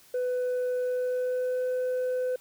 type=tone with pitch glide; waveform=sine; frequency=499.3 to 505.4 Hz; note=B4 to B4; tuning=+19 to +40 cents; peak=-23 dBFS; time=0.14-2.36 s; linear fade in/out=5 ms; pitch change=+21 cents; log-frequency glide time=0.79-1.68 s; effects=tanh soft clip ceiling -25 dBFS + white hiss -57 dBFS RMS until 2.4 s